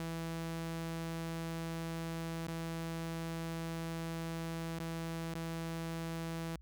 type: tone with dropouts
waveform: sawtooth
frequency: 164.81 Hz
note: E3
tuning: in tune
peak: -34 dBFS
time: 0-6.56 s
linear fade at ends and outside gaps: 2 ms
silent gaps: 2.47-2.481 / 4.79-4.8 / 5.339-5.352 s
effects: added 60 Hz sine -53 dBFS peak until 6.61 s